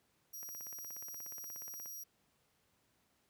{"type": "tone", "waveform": "5% pulse", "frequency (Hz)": 5730, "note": "F8", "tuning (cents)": 44, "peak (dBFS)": -39, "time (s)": [0.33, 2.04], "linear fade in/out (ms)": 10}
{"type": "click train", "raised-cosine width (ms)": 0.5, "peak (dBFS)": -40, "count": 25, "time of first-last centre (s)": [0.43, 1.859], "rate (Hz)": 16.8}
{"effects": ["pink hiss -75 dBFS RMS until 3.29 s", "high-pass 80 Hz 12 dB/octave"]}